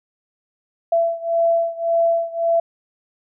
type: beating tone pair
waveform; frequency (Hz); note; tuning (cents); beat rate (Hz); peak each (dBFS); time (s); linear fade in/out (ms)
sine; 670 / 671.8; E5 / E5; +28 / +33; 1.8; -18 / -20; 0.92-2.6; 5
effects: none